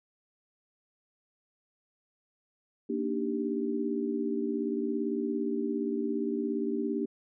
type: chord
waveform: sine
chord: Eb major seventh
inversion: second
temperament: equal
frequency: 233.1 / 293.7 / 311.1 / 392 Hz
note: Bb3 / D4 / Eb4 / G4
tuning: 0 / 0 / 0 / 0 cents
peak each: -33 / -33 / -39 / -33 dBFS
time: 2.89-7.06 s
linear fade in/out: 10 ms
effects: none